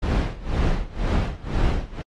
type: noise with tremolo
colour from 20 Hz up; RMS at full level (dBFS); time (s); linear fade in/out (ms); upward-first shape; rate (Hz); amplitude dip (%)
brown; -19; 0.02-2.02; 10; sine; 2; 90
effects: low-pass 5000 Hz 12 dB/octave + AAC 32 kbps